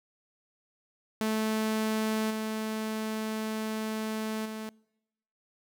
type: tone with level steps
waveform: sawtooth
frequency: 218.3 Hz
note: A3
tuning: 13 cents flat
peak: -23 / -27 / -32 dBFS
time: 1.21-4.69 s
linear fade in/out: 0 ms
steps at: 2.3 / 4.45 s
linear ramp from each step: 10 ms
effects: noise-tail reverb RT60 0.9 s tail -26 dB re dry